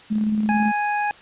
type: tone with tremolo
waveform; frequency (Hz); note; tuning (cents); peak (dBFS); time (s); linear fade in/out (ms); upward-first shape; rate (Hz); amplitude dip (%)
sine; 213.7; G#3; +50; -17; 0.1-0.72; 20; square; 18; 30
type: harmonic tone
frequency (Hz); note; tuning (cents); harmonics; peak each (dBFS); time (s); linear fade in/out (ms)
830.6; G#5; 0; 1 / 2 / 3; -21 / -27 / -31; 0.49-1.11; 0
effects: white hiss -46 dBFS RMS until 1.21 s + resampled to 8000 Hz